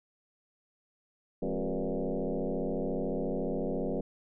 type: tone with frequency modulation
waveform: sine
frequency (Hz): 112.5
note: A2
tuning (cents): +39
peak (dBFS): -29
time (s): 1.42-4.01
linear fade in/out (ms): 5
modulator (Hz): 94.2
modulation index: 5.3
effects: none